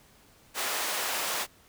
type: high-pass noise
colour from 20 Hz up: pink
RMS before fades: -31 dBFS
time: 0.54-1.47 s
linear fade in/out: 50 ms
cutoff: 650 Hz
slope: 12 dB/octave
effects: pink hiss -59 dBFS RMS until 1.68 s